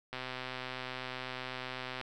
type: click train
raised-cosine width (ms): 0.3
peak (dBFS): -23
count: 242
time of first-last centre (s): 0.13-2.013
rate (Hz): 128
effects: none